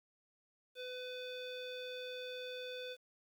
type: tone with low-pass filter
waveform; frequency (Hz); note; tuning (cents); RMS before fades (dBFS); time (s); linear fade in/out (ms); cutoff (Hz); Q
square; 502; B4; +28; -45; 0.75-2.97; 50; 3600; 4.2
effects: 11-bit